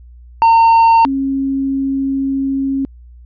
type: tone pair in turn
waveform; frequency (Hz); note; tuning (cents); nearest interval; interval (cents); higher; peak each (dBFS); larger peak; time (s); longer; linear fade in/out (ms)
triangle / sine; 913 / 271.4; A#5 / C#4; -36 / -36; octave + major sixth; 2100; first; -4 / -14; first; 0.42-1.05 / 1.05-2.85; second; 0
effects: added 60 Hz sine -36 dBFS peak until 3.25 s + resampled to 11025 Hz